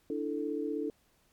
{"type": "chord", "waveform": "sine", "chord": "D suspended second", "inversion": "none", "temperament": "equal", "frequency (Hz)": [293.7, 329.6, 440], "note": ["D4", "E4", "A4"], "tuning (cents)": [0, 0, 0], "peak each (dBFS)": [-35, -37, -35], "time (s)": [0.1, 0.9], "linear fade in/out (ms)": 2, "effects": ["pink hiss -69 dBFS RMS until 1.32 s", "MP3 96 kbps"]}